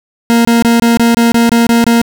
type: tone bursts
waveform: 40% pulse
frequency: 233.1 Hz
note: A#3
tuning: in tune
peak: -5 dBFS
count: 10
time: 0.3-2.016 s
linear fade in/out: 0 ms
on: 150 ms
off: 24 ms
effects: none